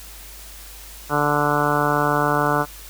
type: harmonic tone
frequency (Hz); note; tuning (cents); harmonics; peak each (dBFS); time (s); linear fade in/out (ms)
146.83; D3; 0; 1 / 2 / 3 / 4 / 5 / 6 / 7 / 8 / 9 / 10; -26 / -26 / -26 / -26 / -26 / -26 / -26 / -26 / -26 / -26; 1.09-2.66; 50
effects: added 50 Hz sine -41 dBFS peak until 2.89 s + white hiss -41 dBFS RMS until 2.89 s